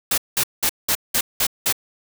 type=noise bursts; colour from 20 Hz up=white; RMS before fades=-19 dBFS; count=7; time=0.11-1.726 s; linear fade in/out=5 ms; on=68 ms; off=190 ms; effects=none

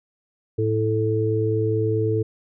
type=harmonic tone; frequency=109.4 Hz; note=A2; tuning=9 cents flat; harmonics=1 / 3 / 4; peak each=-22 / -27 / -22 dBFS; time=0.58-2.23 s; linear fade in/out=10 ms; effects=none

